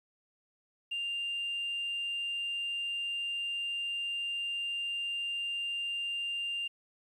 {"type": "tone", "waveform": "sine", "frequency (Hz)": 2794, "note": "F7", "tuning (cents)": 0, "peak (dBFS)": -31, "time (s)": [0.91, 6.68], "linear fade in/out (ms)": 10, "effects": ["tanh soft clip ceiling -29 dBFS", "11-bit"]}